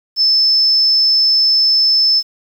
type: tone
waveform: sine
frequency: 5260 Hz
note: E8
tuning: 5 cents flat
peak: -9 dBFS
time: 0.16-2.23 s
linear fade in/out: 50 ms
effects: 7-bit